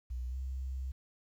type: tone with pitch glide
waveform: sine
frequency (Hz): 61.7 to 65.37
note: B1 to C2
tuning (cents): -1 to -1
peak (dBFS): -35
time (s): 0.1-0.92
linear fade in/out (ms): 10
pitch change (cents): +100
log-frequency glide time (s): 0.29-0.36
effects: 11-bit